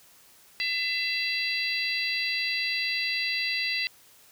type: harmonic tone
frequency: 671 Hz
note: E5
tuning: 31 cents sharp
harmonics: 3 / 4 / 5 / 6 / 7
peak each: -31 / -30 / -41 / -34 / -32 dBFS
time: 0.6-3.87 s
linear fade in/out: 0 ms
effects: white hiss -56 dBFS RMS until 4.31 s